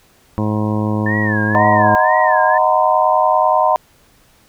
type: harmonic tone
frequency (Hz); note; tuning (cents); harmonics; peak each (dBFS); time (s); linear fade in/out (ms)
106.4; G#2; +42; 1 / 2 / 3 / 4 / 5 / 6 / 7 / 8 / 9 / 10; -19 / -19 / -23 / -29 / -27 / -33 / -33 / -37 / -28 / -32; 0.38-1.95; 0
type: tone with vibrato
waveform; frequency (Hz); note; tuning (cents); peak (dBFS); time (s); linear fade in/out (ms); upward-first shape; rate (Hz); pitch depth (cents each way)
sine; 1760; A6; 0; -18; 1.06-2.58; 5; sine; 2; 150
type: chord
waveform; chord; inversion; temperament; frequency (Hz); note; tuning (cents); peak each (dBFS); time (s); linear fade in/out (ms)
sine; C half-diminished seventh; first; equal with one note detuned; 622.3 / 740 / 932.3 / 1022.6; Eb5 / Gb5 / Bb5 / C6; 0 / 0 / 0 / -40; -16; 1.55-3.76; 0
effects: pink hiss -52 dBFS RMS until 4.48 s